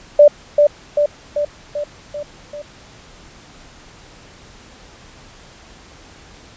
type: tone with echo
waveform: sine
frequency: 587.3 Hz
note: D5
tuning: in tune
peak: -3 dBFS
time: 0.19-0.28 s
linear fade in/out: 5 ms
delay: 390 ms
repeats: 6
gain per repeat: -4 dB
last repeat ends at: 2.62 s
effects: pink hiss -43 dBFS RMS until 6.56 s + resampled to 16000 Hz